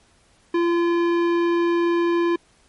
sine tone with tanh clipping, 342.2 Hz, F4, 35 cents flat, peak -19 dBFS, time 0.54-2.36 s, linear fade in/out 5 ms, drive 16 dB, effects pink hiss -58 dBFS RMS until 2.68 s + MP3 48 kbps

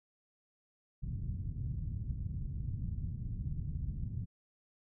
white low-pass noise, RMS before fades -38 dBFS, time 1.02-4.26 s, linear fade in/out 20 ms, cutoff 140 Hz, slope 24 dB/octave, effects none

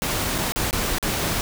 pink noise with dropouts, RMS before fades -24 dBFS, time 0.02-1.41 s, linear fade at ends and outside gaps 0 ms, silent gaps 0.381-0.385 / 0.521-0.56 / 0.709-0.729 / 0.984-1.027 s, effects none

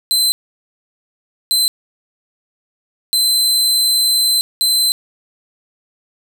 sawtooth tone bursts at uneven times, 4065 Hz, B7, 49 cents sharp, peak -9 dBFS, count 4, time 0.11-0.32 / 1.51-1.68 / 3.13-4.41 / 4.61-4.92 s, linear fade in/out 0 ms, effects none

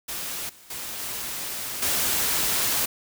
white noise with level steps, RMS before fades -32 / -50 / -34 / -32 / -24 dBFS, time 0.08-2.86 s, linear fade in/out 10 ms, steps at 0.49 / 0.7 / 0.99 / 1.82 s, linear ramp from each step 5 ms, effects none

